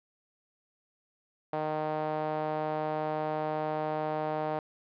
sawtooth tone with band-pass filter, 154.2 Hz, D#3, 15 cents flat, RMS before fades -32 dBFS, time 1.53-4.59 s, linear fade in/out 2 ms, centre 710 Hz, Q 2.4, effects resampled to 11025 Hz

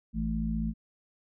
harmonic tone, 55 Hz, A1, in tune, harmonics 1 / 3 / 4, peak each -32 / -34 / -31 dBFS, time 0.13-0.74 s, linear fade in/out 50 ms, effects none

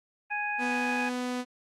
harmonic tone, 830.6 Hz, G#5, in tune, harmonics 1 / 2 / 3, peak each -33 / -33 / -33 dBFS, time 0.3-1.1 s, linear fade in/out 20 ms
sawtooth tone with pitch glide, 247.2 to 248.9 Hz, B3 to B3, +2 to +14 cents, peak -26 dBFS, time 0.58-1.45 s, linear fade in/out 50 ms, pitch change +12 cents, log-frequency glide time 0.71-1.17 s
effects low-pass 9000 Hz 12 dB/octave + Opus 32 kbps

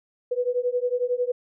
sine beating tone pair, 487.6 / 498.6 Hz, B4 / B4, -22 / +16 cents, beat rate 11 Hz, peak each -25 dBFS, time 0.31-1.32 s, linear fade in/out 10 ms, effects none

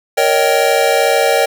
square chord, Eb dominant seventh, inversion second, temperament just, 466.7 / 560 / 622.3 / 777.8 Hz, Bb4 / Db5 / Eb5 / G5, +2 / +18 / 0 / -14 cents, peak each -17 / -16 / -18 / -17 dBFS, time 0.17-1.46 s, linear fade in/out 10 ms, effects none

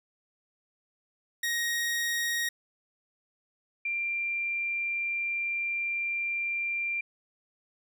sawtooth / sine tone pair in turn, 1878 / 2374 Hz, A#6 / D7, +12 / +18 cents, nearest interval major third, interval 406 cents, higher second, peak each -24 / -28 dBFS, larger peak first, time 1.43-2.49 / 3.85-7.01 s, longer second, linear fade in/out 5 ms, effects none

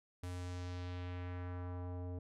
square tone with low-pass filter sweep, 89.5 Hz, F2, 43 cents sharp, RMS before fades -43 dBFS, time 0.23-2.19 s, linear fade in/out 5 ms, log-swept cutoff 11000 to 550 Hz, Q 1.3, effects none

